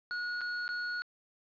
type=tone with dropouts; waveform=square; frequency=1452 Hz; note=F#6; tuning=33 cents flat; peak=-34 dBFS; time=0.11-1.02 s; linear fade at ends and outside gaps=0 ms; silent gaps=0.409-0.415 / 0.679-0.69 s; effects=resampled to 11025 Hz + 10-bit